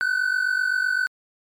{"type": "tone pair together", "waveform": "triangle", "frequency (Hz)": [1480, 1527.8], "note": ["F#6", "G6"], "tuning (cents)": [0, -45], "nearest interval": "minor second", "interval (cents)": 55, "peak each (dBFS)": -21, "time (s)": [0.01, 1.07], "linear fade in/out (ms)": 0, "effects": ["MP3 96 kbps"]}